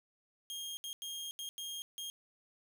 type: tone bursts at uneven times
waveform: sawtooth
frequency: 3232 Hz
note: G#7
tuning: 48 cents flat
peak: -37 dBFS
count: 6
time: 0.5-0.77 / 0.84-0.93 / 1.02-1.31 / 1.39-1.49 / 1.58-1.82 / 1.98-2.1 s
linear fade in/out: 0 ms
effects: none